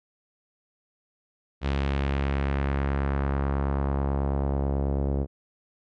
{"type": "tone with low-pass filter sweep", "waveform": "sawtooth", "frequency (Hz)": 69.2, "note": "C#2", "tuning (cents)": -2, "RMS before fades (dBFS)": -26, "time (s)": [1.61, 5.27], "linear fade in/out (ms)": 50, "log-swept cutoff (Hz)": [3500, 510], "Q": 1.3, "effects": []}